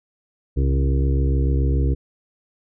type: harmonic tone with a mistuned harmonic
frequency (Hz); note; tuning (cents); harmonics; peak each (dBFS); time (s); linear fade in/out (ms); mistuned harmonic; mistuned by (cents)
67; C2; +42; 1 / 2 / 4 / 5 / 6 / 7; -17 / -23 / -29 / -31 / -33 / -34; 0.56-1.95; 20; 2; +27
effects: none